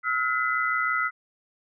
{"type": "tone cluster", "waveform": "sine", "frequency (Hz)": [1297, 1423, 2014], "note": ["E6", "F6", "B6"], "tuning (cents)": [-28, 32, 33], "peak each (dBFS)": -27, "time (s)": [0.03, 1.11], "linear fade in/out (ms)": 50, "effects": []}